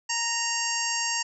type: harmonic tone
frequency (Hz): 928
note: A#5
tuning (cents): -8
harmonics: 1 / 2 / 3 / 5 / 6 / 7 / 8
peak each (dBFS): -33 / -33 / -33 / -33 / -33 / -33 / -33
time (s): 0.09-1.23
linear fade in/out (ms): 10
effects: none